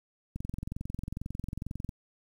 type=click train; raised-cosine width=5 ms; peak=-23 dBFS; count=35; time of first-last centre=0.36-1.892 s; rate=22.2 Hz; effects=9-bit